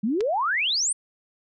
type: exponential sweep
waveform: sine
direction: up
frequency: 196.2 to 9397 Hz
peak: -21 dBFS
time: 0.03-0.93 s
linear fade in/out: 10 ms
type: clicks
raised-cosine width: 0.2 ms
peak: -17 / -24 dBFS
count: 2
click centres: 0.207 / 0.21 s
effects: none